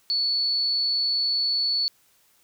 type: tone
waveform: sine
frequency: 4435 Hz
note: C#8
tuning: in tune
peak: -21 dBFS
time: 0.1-1.88 s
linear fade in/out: 0 ms
effects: white hiss -62 dBFS RMS until 2.43 s